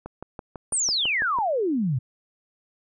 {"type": "click train", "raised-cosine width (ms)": 1, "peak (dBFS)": -21, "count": 9, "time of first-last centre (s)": [0.06, 1.387], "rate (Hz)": 6.03}
{"type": "exponential sweep", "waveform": "sine", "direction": "down", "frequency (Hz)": [9630, 116.5], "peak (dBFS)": -21, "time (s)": [0.72, 1.99], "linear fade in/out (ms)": 10}
{"effects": []}